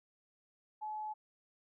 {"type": "tone", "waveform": "sine", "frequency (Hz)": 856, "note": "A5", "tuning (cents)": -48, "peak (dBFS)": -38, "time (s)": [0.81, 1.14], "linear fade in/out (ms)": 20, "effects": []}